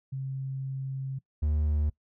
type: tone pair in turn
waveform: sine / triangle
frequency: 134 / 75.2 Hz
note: C3 / D2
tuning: +42 / +42 cents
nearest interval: minor seventh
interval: 1000 cents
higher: first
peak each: -31 / -22 dBFS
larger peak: second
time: 0.12-1.19 / 1.42-1.9 s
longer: first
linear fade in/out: 10 ms
effects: noise-tail reverb RT60 0.1 s tail -21 dB re dry